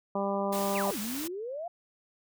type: harmonic tone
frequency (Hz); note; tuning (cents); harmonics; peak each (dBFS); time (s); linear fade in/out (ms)
198.4; G3; +21; 1 / 2 / 3 / 4 / 5 / 6; -33 / -35 / -32 / -36 / -36 / -40; 0.15-0.91; 5
type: noise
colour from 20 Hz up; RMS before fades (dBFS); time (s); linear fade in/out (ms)
white; -38; 0.52-1.28; 10
type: exponential two-way sweep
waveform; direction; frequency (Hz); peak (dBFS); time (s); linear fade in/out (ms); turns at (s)
sine; down then up; 2960 to 197.9 to 719; -34; 0.75-1.68; 5; 0.99
effects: none